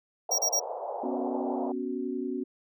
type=band-pass noise; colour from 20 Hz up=white; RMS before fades=-35 dBFS; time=0.29-1.72 s; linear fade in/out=5 ms; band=470 to 850 Hz; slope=48 dB/octave
type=tone bursts; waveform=square; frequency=5660 Hz; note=F8; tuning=22 cents sharp; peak=-24 dBFS; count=3; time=0.31-0.599 s; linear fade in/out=10 ms; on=75 ms; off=32 ms
type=chord; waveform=sine; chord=B suspended second; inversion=none; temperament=just; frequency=246.9 / 277.8 / 370.4 Hz; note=B3 / C#4 / F#4; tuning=0 / +4 / +2 cents; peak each=-34 dBFS; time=1.03-2.44 s; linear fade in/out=10 ms
effects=none